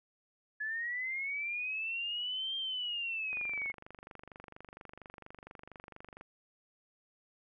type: linear two-way sweep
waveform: sine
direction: up then down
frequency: 1700 to 3191 to 2164 Hz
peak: -34 dBFS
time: 0.6-3.72 s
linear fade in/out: 10 ms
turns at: 2.56 s
type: click train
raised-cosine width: 0.5 ms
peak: -33 dBFS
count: 71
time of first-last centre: 3.33-6.211 s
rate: 24.3 Hz
effects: none